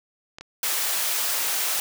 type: clicks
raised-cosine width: 0.2 ms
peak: -21 dBFS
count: 2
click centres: 0.385 / 0.41 s
type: high-pass noise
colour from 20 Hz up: white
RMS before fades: -25 dBFS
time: 0.63-1.8 s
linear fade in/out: 2 ms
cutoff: 520 Hz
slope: 12 dB/octave
effects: none